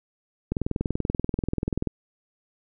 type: click train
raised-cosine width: 3 ms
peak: -12 dBFS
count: 29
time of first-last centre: 0.52-1.873 s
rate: 20.7 Hz
effects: none